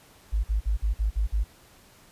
sine tone bursts, 52.6 Hz, G#1, 23 cents sharp, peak -21 dBFS, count 7, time 0.32-1.442 s, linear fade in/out 20 ms, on 120 ms, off 47 ms, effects pink hiss -55 dBFS RMS until 2.11 s + resampled to 32000 Hz

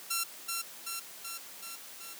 5% pulse tone with echo, 1359 Hz, F6, 48 cents flat, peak -18 dBFS, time 0.1-0.24 s, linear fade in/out 10 ms, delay 380 ms, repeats 5, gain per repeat -3 dB, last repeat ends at 2.14 s, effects white hiss -48 dBFS RMS until 2.19 s + high-pass 200 Hz 12 dB/octave

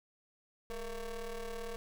40% pulse ring-modulated tone, 224.1 Hz, A3, 32 cents sharp, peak -35 dBFS, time 0.7-1.76 s, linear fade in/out 0 ms, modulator 243 Hz, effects none

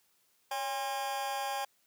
40% pulse tone with amplitude modulation, 810 Hz, G#5, 43 cents flat, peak -28 dBFS, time 0.51-1.65 s, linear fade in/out 5 ms, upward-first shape sine, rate 250 Hz, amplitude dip 90%, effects white hiss -71 dBFS RMS until 1.86 s + high-pass 100 Hz 12 dB/octave

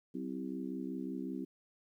harmonic tone with a mistuned harmonic, 65.41 Hz, C2, in tune, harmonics 3 / 4 / 5 / 6, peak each -43 / -40 / -43 / -48 dBFS, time 0.14-1.45 s, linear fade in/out 10 ms, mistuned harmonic 3, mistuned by -51 cents, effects 12-bit

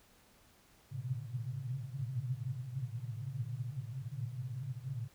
white band-pass noise, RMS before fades -40 dBFS, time 0.91-5.08 s, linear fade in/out 10 ms, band 110 to 140 Hz, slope 96 dB/octave, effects pink hiss -65 dBFS RMS until 5.14 s

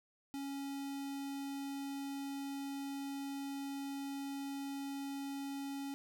square tone with notch filter, 277.2 Hz, C#4, in tune, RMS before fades -42 dBFS, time 0.34-5.94 s, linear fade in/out 0 ms, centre 1600 Hz, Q 1.9, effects 13-bit

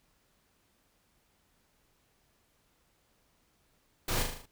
pink noise with echo, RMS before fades -32 dBFS, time 4.08-4.23 s, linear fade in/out 5 ms, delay 38 ms, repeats 6, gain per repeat -4 dB, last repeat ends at 4.458 s, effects pink hiss -71 dBFS RMS until 4.51 s

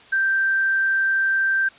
sine tone with quantisation, 1568 Hz, G6, in tune, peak -17 dBFS, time 0.12-1.69 s, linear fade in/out 10 ms, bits 7, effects white hiss -48 dBFS RMS until 1.78 s + resampled to 8000 Hz

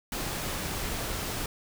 pink noise, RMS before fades -33 dBFS, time 0.12-1.46 s, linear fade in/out 2 ms, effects none

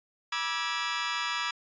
20% pulse chord, E dominant seventh, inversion second, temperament equal with one note detuned, 967.4 / 1174.7 / 1318.5 / 1661.2 Hz, B5 / D6 / E6 / G#6, -36 / 0 / 0 / 0 cents, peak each -30 dBFS, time 0.32-1.51 s, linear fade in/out 5 ms, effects resampled to 16000 Hz

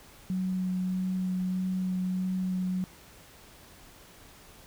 sine tone with vibrato, 185 Hz, F#3, in tune, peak -27 dBFS, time 0.3-2.84 s, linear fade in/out 0 ms, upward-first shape sine, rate 1.6 Hz, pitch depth 10 cents each way, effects pink hiss -53 dBFS RMS until 4.66 s

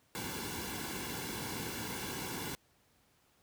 pink noise with comb filter, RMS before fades -40 dBFS, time 0.15-2.55 s, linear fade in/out 0 ms, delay 1.6 ms, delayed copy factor -0.65, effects pink hiss -70 dBFS RMS until 3.42 s + high-pass 60 Hz 12 dB/octave

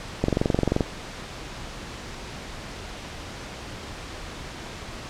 click train, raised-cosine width 2 ms, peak -7 dBFS, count 14, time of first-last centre 0.24-0.808 s, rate 22.9 Hz, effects pink hiss -37 dBFS RMS until 5.09 s + low-pass 6000 Hz 12 dB/octave

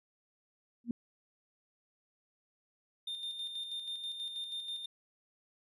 sine tone with exponential growth, 236.6 Hz, A#3, 26 cents sharp, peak -27 dBFS, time 0.84-0.91 s, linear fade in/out 2 ms, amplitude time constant 15 ms
triangle tone with tremolo, 3622 Hz, A7, 49 cents sharp, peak -35 dBFS, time 3.07-4.86 s, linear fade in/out 5 ms, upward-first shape square, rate 6.2 Hz, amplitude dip 45%
effects resampled to 32000 Hz

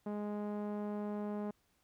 sawtooth tone with low-pass filter, 207.7 Hz, G#3, in tune, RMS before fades -39 dBFS, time 0.06-1.51 s, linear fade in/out 5 ms, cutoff 850 Hz, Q 1, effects pink hiss -75 dBFS RMS until 1.83 s

